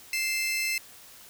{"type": "tone pair together", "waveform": "sawtooth", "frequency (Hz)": [2093, 2637], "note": ["C7", "E7"], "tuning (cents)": [0, 0], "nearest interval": "major third", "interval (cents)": 400, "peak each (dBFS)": -26, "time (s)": [0.13, 0.78], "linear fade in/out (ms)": 2, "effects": ["white hiss -50 dBFS RMS until 1.29 s"]}